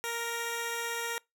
10% pulse tone pair together, 466.2 / 1880.5 Hz, A#4 / A#6, 0 / +15 cents, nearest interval 2 octaves, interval 2415 cents, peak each -25 / -31 dBFS, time 0.04-1.18 s, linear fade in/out 0 ms, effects noise-tail reverb RT60 0.2 s tail -25 dB re dry

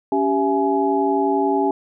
sine tone cluster, 280.6 / 391.8 / 672 / 842 Hz, C#4 / G4 / E5 / G#5, +21 / -1 / +33 / +24 cents, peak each -21 / -20 / -27 / -21 dBFS, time 0.12-1.71 s, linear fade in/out 2 ms, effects none

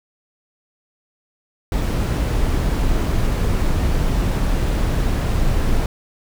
brown noise, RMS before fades -18 dBFS, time 1.72-5.86 s, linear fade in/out 2 ms, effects none

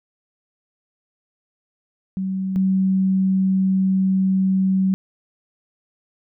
sine tone pair in turn, 190 / 190 Hz, F#3 / F#3, +46 / +46 cents, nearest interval unison, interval 0 cents, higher neither, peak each -21 / -15 dBFS, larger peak second, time 2.17-2.56 / 2.56-4.94 s, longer second, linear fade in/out 0 ms, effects none

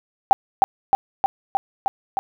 sine tone with echo, 784 Hz, G5, in tune, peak -7 dBFS, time 0.31-0.33 s, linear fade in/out 0 ms, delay 310 ms, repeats 6, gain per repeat -2 dB, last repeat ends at 2.19 s, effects none

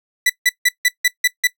sawtooth tone bursts, 1975.5 Hz, B6, in tune, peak -8 dBFS, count 7, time 0.26-1.472 s, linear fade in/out 5 ms, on 36 ms, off 160 ms, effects noise-tail reverb RT60 0.1 s tail -19 dB re dry

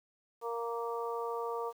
harmonic tone, 233.1 Hz, A#3, in tune, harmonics 2 / 3 / 4 / 5, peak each -36 / -44 / -40 / -41 dBFS, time 0.41-1.73 s, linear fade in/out 50 ms, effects 10-bit

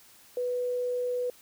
sine tone, 493.9 Hz, B4, in tune, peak -27 dBFS, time 0.37-1.3 s, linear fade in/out 2 ms, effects white hiss -56 dBFS RMS until 1.41 s

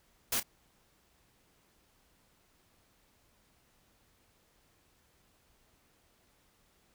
white noise with echo, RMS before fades -31 dBFS, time 0.32-0.4 s, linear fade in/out 5 ms, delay 31 ms, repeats 1, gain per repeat -14 dB, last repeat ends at 0.431 s, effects pink hiss -69 dBFS RMS until 6.94 s

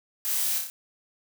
blue noise with echo, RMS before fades -29 dBFS, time 0.25-0.58 s, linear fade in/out 0 ms, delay 30 ms, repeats 4, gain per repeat -3 dB, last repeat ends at 0.7 s, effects none

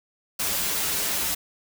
white noise with comb filter, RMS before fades -26 dBFS, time 0.39-1.35 s, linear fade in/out 10 ms, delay 8.2 ms, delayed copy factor -0.9, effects none

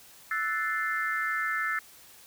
sine chord, F# half-diminished seventh, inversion third, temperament equal, 1318.5 / 1480 / 1760 / 2093 Hz, E6 / F#6 / A6 / C7, 0 / 0 / 0 / 0 cents, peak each -32 / -36 / -30 / -35 dBFS, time 0.31-1.79 s, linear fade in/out 2 ms, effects white hiss -53 dBFS RMS until 2.26 s

